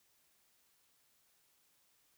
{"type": "silence", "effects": ["white hiss -73 dBFS RMS until 2.17 s"]}